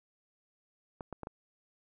clicks, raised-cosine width 1 ms, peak -26 dBFS, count 4, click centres 1.008 / 1.127 / 1.233 / 1.271 s, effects none

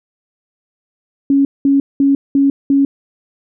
sine tone bursts, 277.2 Hz, C#4, in tune, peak -8 dBFS, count 5, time 1.3-2.85 s, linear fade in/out 2 ms, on 150 ms, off 200 ms, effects none

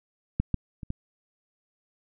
clicks, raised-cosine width 5 ms, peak -11 / -12 / -25 / -18 dBFS, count 4, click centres 0.4 / 0.543 / 0.832 / 0.904 s, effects none

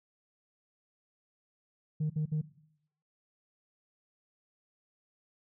sine tone bursts, 153.7 Hz, D#3, 21 cents flat, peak -26 dBFS, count 3, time 2-2.416 s, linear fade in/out 10 ms, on 100 ms, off 58 ms, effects noise-tail reverb RT60 0.7 s tail -17 dB re dry + tanh soft clip ceiling -26 dBFS

